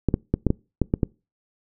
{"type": "clicks", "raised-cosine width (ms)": 3, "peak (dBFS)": -6, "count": 8, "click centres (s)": [0.087, 0.141, 0.34, 0.467, 0.504, 0.817, 0.939, 1.032], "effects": ["noise-tail reverb RT60 0.3 s tail -25 dB re dry"]}